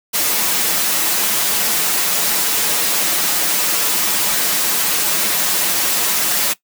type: noise with comb filter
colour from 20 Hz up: white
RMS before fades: -17 dBFS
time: 0.13-6.54 s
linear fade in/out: 20 ms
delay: 7.7 ms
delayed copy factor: -0.6
effects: noise-tail reverb RT60 0.1 s tail -18 dB re dry + high-pass 150 Hz 12 dB/octave